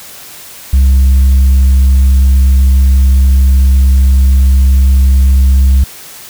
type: tone with tanh clipping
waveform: sine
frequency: 66.5 Hz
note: C2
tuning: 29 cents sharp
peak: -4 dBFS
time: 0.73-5.84 s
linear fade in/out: 5 ms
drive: 2 dB
effects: white hiss -31 dBFS RMS until 6.29 s